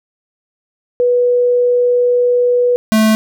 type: tone pair in turn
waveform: sine / square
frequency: 489.7 / 218.1 Hz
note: B4 / A3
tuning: -15 / -15 cents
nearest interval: octave + major second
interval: 1400 cents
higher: first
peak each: -9 dBFS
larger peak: neither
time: 1-2.76 / 2.92-3.15 s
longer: first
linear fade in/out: 0 ms
effects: none